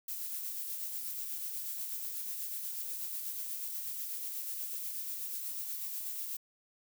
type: noise with tremolo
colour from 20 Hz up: violet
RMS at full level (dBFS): -38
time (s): 0.08-6.37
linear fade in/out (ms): 5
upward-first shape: sine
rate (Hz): 8.2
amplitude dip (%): 30
effects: none